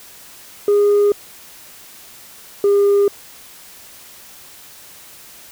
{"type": "tone pair in turn", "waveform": "sine", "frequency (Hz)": [409.9, 403.3], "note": ["G#4", "G4"], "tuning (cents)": [-23, 49], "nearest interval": "unison", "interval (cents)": 28, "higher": "first", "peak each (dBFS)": -8, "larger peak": "neither", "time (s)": [[0.68, 1.12], [2.64, 3.08]], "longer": "neither", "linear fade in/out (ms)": 2, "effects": ["tanh soft clip ceiling -9 dBFS", "white hiss -41 dBFS RMS until 5.51 s"]}